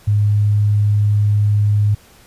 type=tone; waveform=sine; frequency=103.83 Hz; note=G#2; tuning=in tune; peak=-11 dBFS; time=0.07-1.95 s; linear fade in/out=10 ms; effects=pink hiss -47 dBFS RMS until 2.26 s + resampled to 32000 Hz